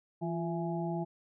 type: harmonic tone with a mistuned harmonic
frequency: 167 Hz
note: E3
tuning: 23 cents sharp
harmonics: 1 / 2 / 4 / 5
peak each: -34 / -37 / -40 / -41 dBFS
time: 0.21-1.05 s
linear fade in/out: 20 ms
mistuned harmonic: 2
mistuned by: +58 cents
effects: none